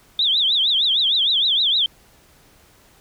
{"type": "tone with vibrato", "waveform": "sine", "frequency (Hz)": 3500, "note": "A7", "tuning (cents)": -10, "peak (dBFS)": -15, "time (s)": [0.19, 1.86], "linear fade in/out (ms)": 2, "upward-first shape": "triangle", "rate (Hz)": 6.5, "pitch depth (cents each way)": 240, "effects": ["pink hiss -53 dBFS RMS until 3 s"]}